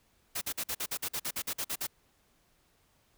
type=noise bursts; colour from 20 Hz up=white; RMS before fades=-34 dBFS; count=14; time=0.35-1.87 s; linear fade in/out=10 ms; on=64 ms; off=48 ms; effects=pink hiss -69 dBFS RMS until 3.17 s